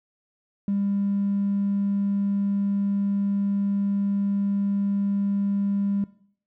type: tone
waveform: triangle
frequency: 200 Hz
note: G3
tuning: 35 cents sharp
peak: -18 dBFS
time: 0.68-6.04 s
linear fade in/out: 2 ms
effects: noise-tail reverb RT60 0.6 s tail -21 dB re dry + tanh soft clip ceiling -18 dBFS